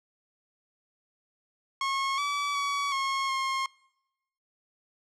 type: tone with pitch steps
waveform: sawtooth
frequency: 1088 / 1148 / 1133 / 1085 / 1071 Hz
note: C#6 / D6 / C#6 / C#6 / C6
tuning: -33 / -40 / +37 / -37 / +40 cents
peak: -23 dBFS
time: 1.81-3.66 s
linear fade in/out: 2 ms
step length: 370 ms
effects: noise-tail reverb RT60 0.9 s tail -25 dB re dry + low-pass 6000 Hz 12 dB/octave